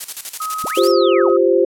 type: noise with tremolo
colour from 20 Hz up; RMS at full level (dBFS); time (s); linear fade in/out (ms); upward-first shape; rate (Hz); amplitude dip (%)
blue; -24; 0-0.92; 10; square; 12; 75
type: tone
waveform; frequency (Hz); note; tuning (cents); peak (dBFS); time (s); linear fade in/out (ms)
sine; 1266; D#6; +30; -21; 0.4-1.37; 5
type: linear two-way sweep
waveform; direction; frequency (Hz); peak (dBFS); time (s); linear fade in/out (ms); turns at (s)
sine; up then down; 126.6 to 5560 to 484.5; -24; 0.64-1.3; 0; 0.89
type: chord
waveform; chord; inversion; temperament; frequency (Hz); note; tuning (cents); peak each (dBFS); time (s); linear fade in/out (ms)
sine; F suspended second; none; equal; 349.2 / 392 / 523.3; F4 / G4 / C5; 0 / 0 / 0; -15; 0.77-1.65; 5
effects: low-pass 12000 Hz 12 dB/octave